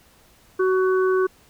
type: harmonic tone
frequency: 374.5 Hz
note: F#4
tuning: 21 cents sharp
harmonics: 1 / 3 / 4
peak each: -17 / -27 / -29 dBFS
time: 0.59-1.27 s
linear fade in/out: 10 ms
effects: pink hiss -55 dBFS RMS until 1.49 s